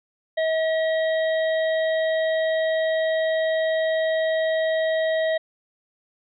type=harmonic tone with a mistuned harmonic; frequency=640 Hz; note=D#5; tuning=49 cents sharp; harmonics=1 / 3 / 5 / 6; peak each=-20 / -29 / -39 / -37 dBFS; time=0.37-5.38 s; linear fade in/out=10 ms; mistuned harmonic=6; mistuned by=-20 cents; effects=none